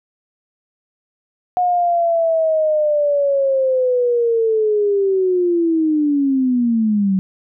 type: linear sweep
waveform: sine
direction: down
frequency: 725 to 186.4 Hz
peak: -13 dBFS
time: 1.57-7.19 s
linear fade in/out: 0 ms
effects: none